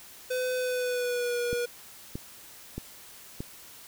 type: tone with pitch glide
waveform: square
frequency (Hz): 506 to 481.5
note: B4 to B4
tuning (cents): +42 to -44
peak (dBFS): -28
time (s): 0.3-1.66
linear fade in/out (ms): 10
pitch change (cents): -86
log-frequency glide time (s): 0.56-1.39
type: click train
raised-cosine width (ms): 3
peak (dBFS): -21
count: 4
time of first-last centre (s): 1.53-3.405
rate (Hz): 1.6
effects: white hiss -49 dBFS RMS until 3.87 s